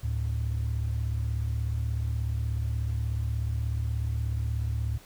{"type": "tone pair together", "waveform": "sine", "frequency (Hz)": [73.42, 110], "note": ["D2", "A2"], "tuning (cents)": [0, 0], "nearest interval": "perfect fifth", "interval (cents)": 700, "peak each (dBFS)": -28, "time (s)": [0.03, 4.98], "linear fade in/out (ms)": 10, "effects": ["tanh soft clip ceiling -21 dBFS", "pink hiss -53 dBFS RMS until 5.05 s"]}